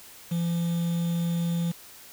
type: tone with quantisation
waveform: triangle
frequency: 170 Hz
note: F3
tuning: 46 cents flat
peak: -22 dBFS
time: 0.31-1.72 s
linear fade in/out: 10 ms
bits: 7
effects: white hiss -48 dBFS RMS until 2.12 s